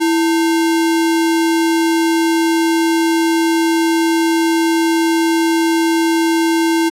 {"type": "tone with sample-and-hold", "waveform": "sine", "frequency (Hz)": 329.6, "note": "E4", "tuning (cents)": 0, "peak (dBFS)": -11, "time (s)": [0, 6.9], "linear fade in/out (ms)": 20, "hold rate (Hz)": 1225, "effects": ["low-pass 12000 Hz 12 dB/octave"]}